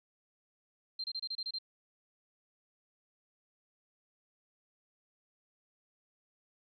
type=tone bursts; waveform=sine; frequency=4162 Hz; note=C8; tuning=10 cents flat; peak=-35 dBFS; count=8; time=0.99-1.586 s; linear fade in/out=5 ms; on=50 ms; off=28 ms; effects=none